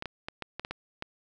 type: clicks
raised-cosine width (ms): 0.3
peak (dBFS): -19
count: 8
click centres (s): 0.024 / 0.057 / 0.285 / 0.423 / 0.596 / 0.649 / 0.71 / 1.024
effects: none